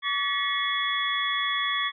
sine tone cluster, 1138 / 1728 / 1926 / 2182 / 3378 Hz, C#6 / A6 / B6 / C#7 / G#7, +45 / -32 / -44 / -28 / +29 cents, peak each -29 / -36 / -30 / -32 / -29 dBFS, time 0.02-1.92 s, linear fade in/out 50 ms, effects none

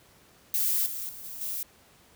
violet noise with level steps, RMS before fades -26 / -35 / -43 / -40 / -33 dBFS, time 0.54-1.63 s, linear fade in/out 2 ms, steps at 0.86 / 1.09 / 1.24 / 1.41 s, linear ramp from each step 2 ms, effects pink hiss -58 dBFS RMS until 2.15 s + high-pass 60 Hz 12 dB/octave

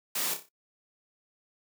white noise with echo, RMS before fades -31 dBFS, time 0.15-0.34 s, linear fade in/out 5 ms, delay 30 ms, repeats 5, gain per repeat -7 dB, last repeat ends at 0.49 s, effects noise-tail reverb RT60 0.1 s tail -20 dB re dry + high-pass 200 Hz 12 dB/octave

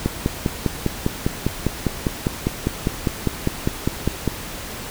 click train, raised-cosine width 3 ms, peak -5 dBFS, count 22, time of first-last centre 0.06-4.277 s, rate 4.98 Hz, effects pink hiss -32 dBFS RMS until 4.9 s

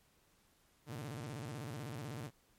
sawtooth tone with vibrato, 130 Hz, C3, 11 cents flat, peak -38 dBFS, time 0.86-2.31 s, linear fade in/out 50 ms, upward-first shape square, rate 16 Hz, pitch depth 240 cents each way, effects pink hiss -71 dBFS RMS until 2.58 s + MP3 64 kbps

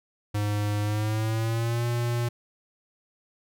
square tone with pitch glide, 103.83 to 119.27 Hz, G#2 to A#2, 0 to +40 cents, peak -25 dBFS, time 0.34-2.29 s, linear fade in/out 10 ms, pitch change +240 cents, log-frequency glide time 0.81-1.86 s, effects none

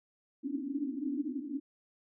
white band-pass noise, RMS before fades -36 dBFS, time 0.43-1.6 s, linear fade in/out 20 ms, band 260 to 300 Hz, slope 96 dB/octave, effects none

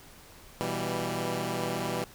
10% pulse chord, E minor, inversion second, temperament equal with one note detuned, 122.9 / 164.81 / 196 Hz, B2 / E3 / G3, -8 / 0 / 0 cents, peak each -26 dBFS, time 0.61-2.04 s, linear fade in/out 0 ms, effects pink hiss -52 dBFS RMS until 2.14 s

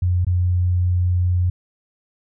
sine tone with dropouts, 89.5 Hz, F2, 43 cents sharp, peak -15 dBFS, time 0.02-1.5 s, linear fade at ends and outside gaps 5 ms, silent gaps 0.248-0.267 s, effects none

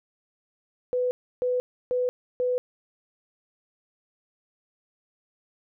sine tone bursts, 498.3 Hz, B4, 15 cents sharp, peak -22 dBFS, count 4, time 0.93-2.58 s, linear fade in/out 0 ms, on 180 ms, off 310 ms, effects none

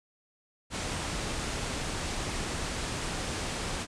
pink low-pass noise, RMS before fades -34 dBFS, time 0.7-3.87 s, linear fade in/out 50 ms, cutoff 9500 Hz, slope 48 dB/octave, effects none

